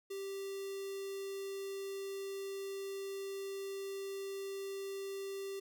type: tone with notch filter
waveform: square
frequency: 392 Hz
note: G4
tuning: in tune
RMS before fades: -42 dBFS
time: 0.1-5.6 s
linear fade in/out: 10 ms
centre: 1400 Hz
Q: 0.93
effects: none